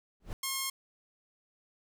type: noise with exponential growth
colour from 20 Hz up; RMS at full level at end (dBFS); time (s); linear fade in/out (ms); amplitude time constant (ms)
brown; -32; 0.2-0.33; 1; 27
type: tone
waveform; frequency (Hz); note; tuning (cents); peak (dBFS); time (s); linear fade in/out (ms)
5% pulse; 1074; C6; +45; -20; 0.43-0.7; 5
effects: none